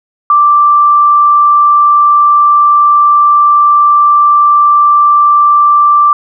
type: tone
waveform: sine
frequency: 1174.7 Hz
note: D6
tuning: in tune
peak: -3 dBFS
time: 0.3-6.13 s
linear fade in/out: 2 ms
effects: none